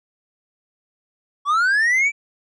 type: linear sweep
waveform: triangle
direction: up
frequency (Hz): 1109 to 2341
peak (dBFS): -13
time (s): 1.45-2.12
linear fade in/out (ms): 50
effects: resampled to 22050 Hz